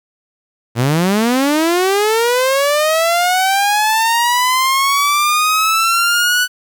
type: linear sweep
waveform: sawtooth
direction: up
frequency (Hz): 110.6 to 1492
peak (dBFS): -8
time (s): 0.75-6.48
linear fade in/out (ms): 50
effects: 8-bit